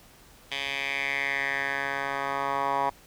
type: tone with band-pass filter sweep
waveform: 10% pulse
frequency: 138.59 Hz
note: C#3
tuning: in tune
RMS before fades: -29 dBFS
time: 0.51-2.9 s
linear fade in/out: 10 ms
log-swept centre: 2900 to 980 Hz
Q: 4
effects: pink hiss -54 dBFS RMS until 3.06 s